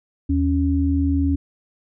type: tone pair together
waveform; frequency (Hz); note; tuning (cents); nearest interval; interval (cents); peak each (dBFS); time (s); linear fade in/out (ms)
sine; 79.74 / 277.2; D#2 / C#4; +43 / 0; octave + minor seventh; 2157; -19; 0.29-1.36; 10
effects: none